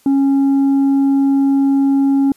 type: tone with tanh clipping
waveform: sine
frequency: 274.9 Hz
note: C#4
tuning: 14 cents flat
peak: -11 dBFS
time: 0.06-2.32 s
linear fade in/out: 2 ms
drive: 3 dB
effects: white hiss -53 dBFS RMS until 2.36 s + resampled to 32000 Hz